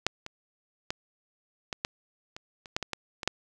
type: clicks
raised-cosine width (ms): 0.2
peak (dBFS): -6 / -21 / -13 / -15 / -11 / -23 / -27 / -10 / -15 / -14 / -18 / -7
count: 12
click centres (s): 0.066 / 0.264 / 0.905 / 1.728 / 1.849 / 2.365 / 2.658 / 2.765 / 2.827 / 2.933 / 3.232 / 3.276
effects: none